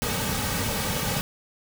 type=noise with comb filter; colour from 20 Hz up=pink; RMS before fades=-27 dBFS; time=0.02-1.21 s; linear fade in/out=0 ms; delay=2.9 ms; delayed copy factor=-0.65; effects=none

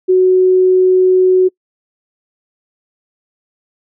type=tone; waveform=sine; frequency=370.4 Hz; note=F#4; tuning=2 cents sharp; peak=-6 dBFS; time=0.08-1.49 s; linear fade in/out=20 ms; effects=noise-tail reverb RT60 0.1 s tail -25 dB re dry

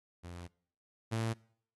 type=tone pair in turn; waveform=sawtooth; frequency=87.31 / 112.86 Hz; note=F2 / A2; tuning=0 / +44 cents; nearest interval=major third; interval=444 cents; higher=second; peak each=-40 / -28 dBFS; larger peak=second; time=0.23-0.48 / 1.11-1.34 s; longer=first; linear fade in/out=20 ms; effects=noise-tail reverb RT60 0.6 s tail -25 dB re dry + AAC 32 kbps

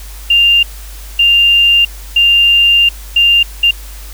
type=tone bursts at uneven times; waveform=sine; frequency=2794 Hz; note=F7; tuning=in tune; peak=-5 dBFS; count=5; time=0.3-0.63 / 1.19-1.85 / 2.16-2.89 / 3.16-3.43 / 3.63-3.71 s; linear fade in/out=5 ms; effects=added 50 Hz sine -27 dBFS peak until 4.13 s + white hiss -35 dBFS RMS until 4.13 s

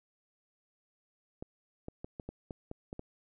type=clicks; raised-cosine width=2 ms; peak=-27 dBFS; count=9; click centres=1.425 / 1.884 / 2.045 / 2.198 / 2.29 / 2.508 / 2.714 / 2.929 / 2.994 s; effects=none

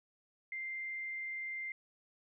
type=tone; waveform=sine; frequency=2093 Hz; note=C7; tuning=in tune; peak=-38 dBFS; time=0.52-1.72 s; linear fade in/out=2 ms; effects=none

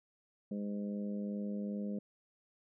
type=harmonic tone; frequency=102.5 Hz; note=G#2; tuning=22 cents flat; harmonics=2 / 3 / 4 / 5 / 6; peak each=-36 / -49 / -49 / -47 / -54 dBFS; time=0.51-1.99 s; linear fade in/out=5 ms; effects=none

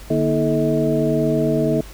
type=tone cluster; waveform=sine; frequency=149.4 / 238.6 / 320.1 / 432.6 / 638 Hz; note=D3 / A#3 / D#4 / A4 / D#5; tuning=+30 / +41 / +49 / -29 / +43 cents; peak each=-22 dBFS; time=0.1-1.81 s; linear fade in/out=5 ms; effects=added 50 Hz sine -37 dBFS peak until 1.93 s + pink hiss -42 dBFS RMS until 1.93 s

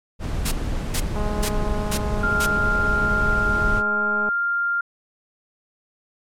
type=noise; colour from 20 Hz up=brown; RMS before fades=-24 dBFS; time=0.19-3.83 s; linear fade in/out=50 ms
type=noise bursts; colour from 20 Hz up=white; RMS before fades=-24 dBFS; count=5; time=0.45-2.465 s; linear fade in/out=10 ms; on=67 ms; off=420 ms
type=click train; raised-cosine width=1 ms; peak=-17 dBFS; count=655; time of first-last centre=1.16-4.289 s; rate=209 Hz
type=tone; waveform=sine; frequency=1396.9 Hz; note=F6; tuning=in tune; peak=-19 dBFS; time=2.23-4.81 s; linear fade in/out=5 ms
effects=low-pass 11000 Hz 12 dB/octave + MP3 96 kbps

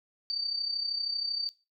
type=tone with amplitude modulation; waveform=sine; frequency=4607 Hz; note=D8; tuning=34 cents flat; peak=-27 dBFS; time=0.3-1.49 s; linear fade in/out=0 ms; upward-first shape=sine; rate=32.8 Hz; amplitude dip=65%; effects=noise-tail reverb RT60 0.3 s tail -19 dB re dry

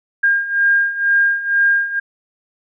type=beating tone pair; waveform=sine; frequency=1610 / 1612.1 Hz; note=G6 / G6; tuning=+46 / +48 cents; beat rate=2.1 Hz; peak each=-18 / -14 dBFS; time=0.23-2 s; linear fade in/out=10 ms; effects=none

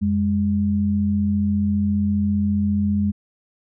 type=tone pair together; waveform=sine; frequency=89.59 / 204.4 Hz; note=F2 / G#3; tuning=+45 / -27 cents; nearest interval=octave + major second; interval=1428 cents; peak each=-23 / -18 dBFS; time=0.01-3.12 s; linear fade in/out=20 ms; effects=none

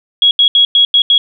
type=tone bursts at uneven times; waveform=sine; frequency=3322 Hz; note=G#7; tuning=in tune; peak=-5 dBFS; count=6; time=0.22-0.31 / 0.39-0.48 / 0.55-0.65 / 0.75-0.85 / 0.94-1.02 / 1.1-1.18 s; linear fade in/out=2 ms; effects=none

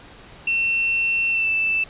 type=tone with pitch glide; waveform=sine; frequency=2700 to 2646 Hz; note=E7 to E7; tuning=+41 to +6 cents; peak=-18 dBFS; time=0.47-1.84 s; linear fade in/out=5 ms; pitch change=-35 cents; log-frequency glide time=1.31-1.49 s; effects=pink hiss -44 dBFS RMS until 1.89 s + resampled to 8000 Hz

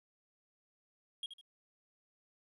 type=tone with echo; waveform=triangle; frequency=3263 Hz; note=G#7; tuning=31 cents flat; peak=-36 dBFS; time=1.23-1.26 s; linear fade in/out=2 ms; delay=76 ms; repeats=2; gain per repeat=-9 dB; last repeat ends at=1.412 s; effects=resampled to 32000 Hz + 13-bit

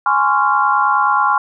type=chord; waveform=sine; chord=Db major seventh; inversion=second; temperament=just; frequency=831.5 / 1039.4 / 1108.7 / 1385.9 Hz; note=Ab5 / C6 / Db6 / F6; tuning=+2 / -12 / 0 / -14 cents; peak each=-17 dBFS; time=0.06-1.38 s; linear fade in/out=2 ms; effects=none

